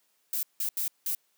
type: noise bursts at uneven times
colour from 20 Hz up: violet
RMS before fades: -30 dBFS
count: 4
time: 0.33-0.43 / 0.6-0.69 / 0.77-0.88 / 1.06-1.15 s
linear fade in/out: 2 ms
effects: white hiss -71 dBFS RMS until 1.37 s + high-pass 200 Hz 12 dB/octave